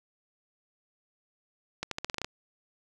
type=accelerating click train; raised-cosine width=0.2 ms; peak=-15 dBFS; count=9; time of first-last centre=1.83-2.245 s; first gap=83 ms; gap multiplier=0.86; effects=none